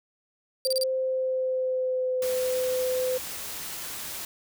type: tone with pitch glide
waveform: sine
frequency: 522 to 509.2 Hz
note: C5 to C5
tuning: -4 to -47 cents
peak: -24 dBFS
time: 0.65-3.18 s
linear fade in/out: 10 ms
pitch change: -43 cents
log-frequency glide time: 0.89-2.26 s
type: tone bursts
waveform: sawtooth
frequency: 4699 Hz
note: D8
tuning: in tune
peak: -22 dBFS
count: 4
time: 0.65-0.834 s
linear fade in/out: 0 ms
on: 22 ms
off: 32 ms
type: noise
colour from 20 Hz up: white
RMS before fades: -36 dBFS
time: 2.22-4.25 s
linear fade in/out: 2 ms
effects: none